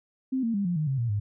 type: tone with pitch steps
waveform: sine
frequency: 261.6 / 229.1 / 200.6 / 175.61 / 153.76 / 134.63 / 117.88 / 103.22 Hz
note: C4 / A#3 / G3 / F3 / D#3 / C3 / A#2 / G#2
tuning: 0 / -30 / +40 / +10 / -20 / +50 / +20 / -10 cents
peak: -24 dBFS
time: 0.32-1.2 s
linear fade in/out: 10 ms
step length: 110 ms
effects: none